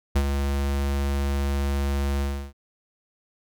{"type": "tone with ADSR envelope", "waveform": "square", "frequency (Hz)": 69.8, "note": "C#2", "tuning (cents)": 13, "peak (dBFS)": -17, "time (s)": [0.15, 2.53], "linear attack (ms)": 12, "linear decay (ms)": 62, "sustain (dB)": -6, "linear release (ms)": 320, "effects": []}